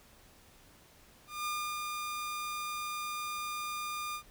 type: tone with ADSR envelope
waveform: sawtooth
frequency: 1208 Hz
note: D6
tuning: 48 cents sharp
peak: -29 dBFS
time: 1.27-4.23 s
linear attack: 190 ms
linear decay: 310 ms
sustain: -3 dB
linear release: 84 ms
effects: pink hiss -60 dBFS RMS until 4.3 s